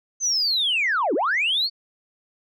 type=linear two-way sweep; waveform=sine; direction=down then up; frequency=6290 to 254.4 to 4564 Hz; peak=-18 dBFS; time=0.2-1.7 s; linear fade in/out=50 ms; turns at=1.14 s; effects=tanh soft clip ceiling -15 dBFS